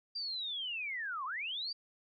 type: linear two-way sweep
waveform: sine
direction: down then up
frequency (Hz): 4767 to 996 to 4767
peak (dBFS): -36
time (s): 0.15-1.73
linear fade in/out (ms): 10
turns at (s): 1.25
effects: none